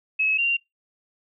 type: tone pair in turn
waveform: sine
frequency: 2576 / 2769 Hz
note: E7 / F7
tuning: -41 / -15 cents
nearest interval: minor second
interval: 126 cents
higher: second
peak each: -19 dBFS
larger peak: neither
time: 0.19-0.38 / 0.38-0.57 s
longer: neither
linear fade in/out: 10 ms
effects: noise-tail reverb RT60 0.2 s tail -26 dB re dry